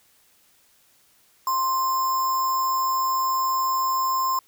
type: tone with sample-and-hold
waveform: sine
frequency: 1046.5 Hz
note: C6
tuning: in tune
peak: -20 dBFS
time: 1.47-4.39 s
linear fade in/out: 2 ms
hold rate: 6300 Hz
effects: white hiss -60 dBFS RMS until 4.47 s